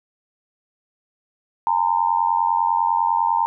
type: tone with amplitude modulation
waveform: sine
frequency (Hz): 920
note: A#5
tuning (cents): -23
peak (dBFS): -12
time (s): 1.67-3.46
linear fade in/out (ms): 0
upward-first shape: sine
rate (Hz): 90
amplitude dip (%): 95
effects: none